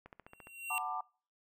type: click train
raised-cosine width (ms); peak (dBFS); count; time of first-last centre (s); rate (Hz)
0.5; -35; 7; 0.06-0.471; 14.6
type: tone with exponential growth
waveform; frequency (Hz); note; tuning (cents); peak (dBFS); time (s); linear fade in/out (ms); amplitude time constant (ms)
square; 2744; F7; -31; -32; 0.27-0.78; 0; 110
type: chord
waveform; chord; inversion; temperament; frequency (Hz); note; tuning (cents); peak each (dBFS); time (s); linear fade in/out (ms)
sine; B minor seventh; second; just; 740.8 / 889 / 987.8 / 1185.3; F#5 / A5 / B5 / D6; +2 / +18 / 0 / +16; -40 / -41 / -45 / -39; 0.7-1.01; 5
effects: noise-tail reverb RT60 0.4 s tail -23 dB re dry